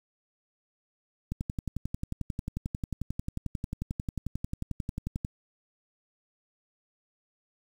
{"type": "click train", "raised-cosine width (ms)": 5, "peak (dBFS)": -19, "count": 45, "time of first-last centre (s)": [1.32, 5.249], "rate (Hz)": 11.2, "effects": ["8-bit"]}